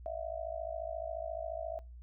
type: tone with amplitude modulation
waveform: sine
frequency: 656 Hz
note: E5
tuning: 9 cents flat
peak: -32 dBFS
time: 0.06-1.79 s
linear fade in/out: 0 ms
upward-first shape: sine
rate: 54.3 Hz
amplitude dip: 90%
effects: noise-tail reverb RT60 0.3 s tail -23 dB re dry + added 60 Hz sine -47 dBFS peak until 2.02 s